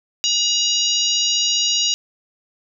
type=harmonic tone with a mistuned harmonic; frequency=955 Hz; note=A#5; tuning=42 cents sharp; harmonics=3 / 4 / 5 / 6 / 7; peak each=-21 / -22 / -23 / -24 / -24 dBFS; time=0.24-1.94 s; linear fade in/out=0 ms; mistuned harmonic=6; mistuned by=-18 cents; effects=none